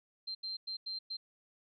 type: tone bursts at uneven times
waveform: sine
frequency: 4148 Hz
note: C8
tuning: 16 cents flat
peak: -37 dBFS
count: 5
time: 0.27-0.35 / 0.43-0.57 / 0.67-0.77 / 0.86-0.99 / 1.1-1.17 s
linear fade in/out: 10 ms
effects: none